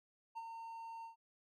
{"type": "tone with ADSR envelope", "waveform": "triangle", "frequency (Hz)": 912, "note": "A#5", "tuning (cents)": -38, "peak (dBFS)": -39, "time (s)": [0.35, 1.16], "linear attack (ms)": 24, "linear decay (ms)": 37, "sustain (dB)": -5, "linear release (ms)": 120, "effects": []}